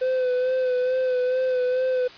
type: tone with vibrato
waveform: triangle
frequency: 508 Hz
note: B4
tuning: 49 cents sharp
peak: -18 dBFS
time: 0.01-2.08 s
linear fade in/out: 10 ms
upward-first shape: sine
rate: 2.3 Hz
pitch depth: 30 cents each way
effects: white hiss -44 dBFS RMS until 2.17 s + resampled to 11025 Hz

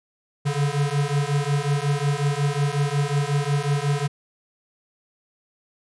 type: beating tone pair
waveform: square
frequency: 140.8 / 146.3 Hz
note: C#3 / D3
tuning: +27 / -6 cents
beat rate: 5.5 Hz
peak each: -24 dBFS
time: 0.45-4.08 s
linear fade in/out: 20 ms
effects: resampled to 24000 Hz

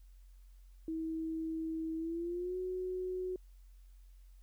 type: tone with pitch glide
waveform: sine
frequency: 322.1 to 367.9 Hz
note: E4 to F#4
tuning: -40 to -10 cents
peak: -35 dBFS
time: 0.88-3.36 s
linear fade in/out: 2 ms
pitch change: +230 cents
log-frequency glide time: 1.97-2.57 s
effects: added 45 Hz sine -54 dBFS peak until 4.42 s + white hiss -75 dBFS RMS until 4.42 s

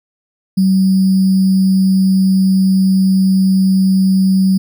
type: tone with sample-and-hold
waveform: sine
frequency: 190 Hz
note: F#3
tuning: 46 cents sharp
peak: -8 dBFS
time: 0.57-4.58 s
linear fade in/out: 10 ms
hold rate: 4900 Hz
effects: none

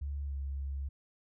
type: tone with pitch glide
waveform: sine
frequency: 70.9 to 68.92 Hz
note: C#2 to C#2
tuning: +40 to -9 cents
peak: -34 dBFS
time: 0.01-0.89 s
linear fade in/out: 10 ms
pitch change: -49 cents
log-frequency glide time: 0.25-0.34 s
effects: none

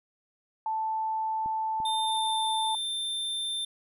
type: tone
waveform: sine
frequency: 880 Hz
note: A5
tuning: in tune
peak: -27 dBFS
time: 0.66-2.75 s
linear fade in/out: 2 ms
type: clicks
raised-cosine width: 3 ms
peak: -32 dBFS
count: 2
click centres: 1.46 / 1.802 s
type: tone with pitch glide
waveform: square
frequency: 3600 to 3575 Hz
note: A7 to A7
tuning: +39 to +27 cents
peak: -30 dBFS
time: 1.85-3.65 s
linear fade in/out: 5 ms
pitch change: -12 cents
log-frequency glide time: 2.03-2.45 s
effects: none

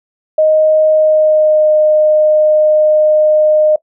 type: tone with pitch glide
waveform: sine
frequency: 622.3 to 613.4 Hz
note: D#5 to D#5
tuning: 0 to -25 cents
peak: -6 dBFS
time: 0.38-3.76 s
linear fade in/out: 5 ms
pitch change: -25 cents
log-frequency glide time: 0.9-1.73 s
effects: noise-tail reverb RT60 0.1 s tail -20 dB re dry

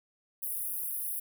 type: high-pass noise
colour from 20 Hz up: pink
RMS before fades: -35 dBFS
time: 0.42-1.2 s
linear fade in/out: 10 ms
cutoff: 9900 Hz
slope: 96 dB/octave
effects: none

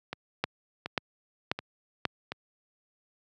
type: two click trains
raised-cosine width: 0.3 ms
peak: -10 / -18 dBFS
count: 4 / 4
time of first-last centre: 0.44-2.053 / 0.13-2.32 s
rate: 1.86 / 1.37 Hz
effects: high-pass 100 Hz 12 dB/octave

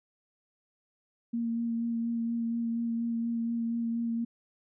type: tone with vibrato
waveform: sine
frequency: 231.9 Hz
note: A#3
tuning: 9 cents flat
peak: -28 dBFS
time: 1.33-4.25 s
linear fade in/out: 10 ms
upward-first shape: sine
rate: 4.2 Hz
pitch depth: 15 cents each way
effects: none

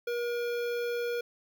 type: tone with notch filter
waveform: square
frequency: 477.6 Hz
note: A#4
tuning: 42 cents sharp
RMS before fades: -32 dBFS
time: 0.07-1.21 s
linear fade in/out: 5 ms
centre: 8500 Hz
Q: 0.61
effects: none

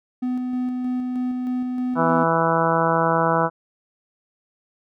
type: tone with tremolo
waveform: triangle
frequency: 251 Hz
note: B3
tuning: 28 cents sharp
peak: -19 dBFS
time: 0.22-2.24 s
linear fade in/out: 10 ms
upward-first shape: square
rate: 3.2 Hz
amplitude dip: 25%
type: harmonic tone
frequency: 164.81 Hz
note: E3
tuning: in tune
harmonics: 1 / 2 / 3 / 4 / 5 / 6 / 7 / 8 / 9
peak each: -25 / -28 / -24 / -24 / -26 / -23 / -29 / -25 / -29 dBFS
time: 1.95-3.5 s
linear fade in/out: 50 ms
effects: none

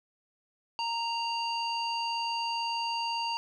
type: tone with low-pass filter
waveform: square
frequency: 929 Hz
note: A#5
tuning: 6 cents flat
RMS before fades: -32 dBFS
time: 0.79-3.37 s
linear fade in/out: 0 ms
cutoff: 4100 Hz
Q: 6.7
effects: none

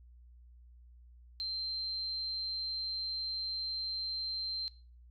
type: tone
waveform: sine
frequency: 4134 Hz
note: C8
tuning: 22 cents flat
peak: -34 dBFS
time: 1.4-4.68 s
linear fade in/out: 0 ms
effects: noise-tail reverb RT60 0.4 s tail -21 dB re dry + added 60 Hz sine -54 dBFS peak until 5.1 s

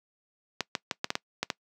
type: clicks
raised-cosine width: 0.2 ms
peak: -10 dBFS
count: 8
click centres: 0.607 / 0.752 / 0.912 / 1.044 / 1.104 / 1.154 / 1.43 / 1.502 s
effects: noise-tail reverb RT60 0.1 s tail -22 dB re dry + high-pass 150 Hz 12 dB/octave

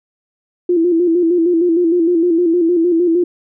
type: tone with vibrato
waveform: sine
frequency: 341.6 Hz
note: F4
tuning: 38 cents flat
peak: -10 dBFS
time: 0.69-3.24 s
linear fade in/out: 5 ms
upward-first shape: square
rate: 6.5 Hz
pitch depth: 64 cents each way
effects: none

